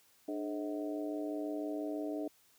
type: harmonic tone with a mistuned harmonic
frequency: 105.9 Hz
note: G#2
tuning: 34 cents sharp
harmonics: 3 / 4 / 5 / 6 / 7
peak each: -37 / -43 / -48 / -42 / -51 dBFS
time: 0.28-2.28 s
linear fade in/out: 5 ms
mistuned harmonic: 3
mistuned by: -100 cents
effects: white hiss -67 dBFS RMS until 2.58 s + high-pass 60 Hz 12 dB/octave